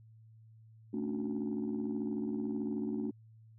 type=chord; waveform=sine; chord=D major seventh; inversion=second; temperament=just; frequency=220.2 / 275.3 / 293.7 / 367.1 Hz; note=A3 / C#4 / D4 / F#4; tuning=+2 / -12 / 0 / -14 cents; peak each=-35 / -39 / -38 / -40 dBFS; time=0.93-3.11 s; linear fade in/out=10 ms; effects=tanh soft clip ceiling -27 dBFS + added 111 Hz sine -55 dBFS peak until 3.58 s